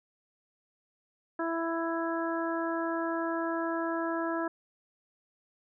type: harmonic tone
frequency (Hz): 331.2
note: E4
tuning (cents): +8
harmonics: 1 / 2 / 3 / 4 / 5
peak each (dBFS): -32 / -35 / -37 / -38 / -39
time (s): 1.39-4.48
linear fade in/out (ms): 5
effects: none